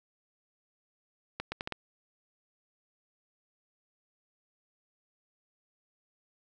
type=accelerating click train; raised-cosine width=0.3 ms; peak=-18 dBFS; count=5; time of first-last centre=1.4-1.723 s; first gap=120 ms; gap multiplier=0.74; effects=none